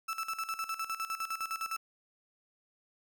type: tone with tremolo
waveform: 35% pulse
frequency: 1318.5 Hz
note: E6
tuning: in tune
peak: -31 dBFS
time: 0.08-1.77 s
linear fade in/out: 10 ms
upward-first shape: square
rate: 9.8 Hz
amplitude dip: 75%
effects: none